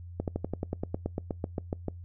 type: slowing click train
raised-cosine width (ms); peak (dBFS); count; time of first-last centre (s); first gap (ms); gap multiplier
2; -17; 16; 0.2-1.883; 78; 1.05
effects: noise-tail reverb RT60 0.2 s tail -26 dB re dry + added 87 Hz sine -41 dBFS peak until 2.04 s